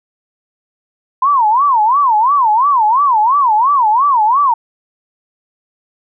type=tone with vibrato; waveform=sine; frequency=990 Hz; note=B5; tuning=4 cents sharp; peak=-8 dBFS; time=1.22-4.54 s; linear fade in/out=5 ms; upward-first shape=sine; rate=2.9 Hz; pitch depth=280 cents each way; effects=none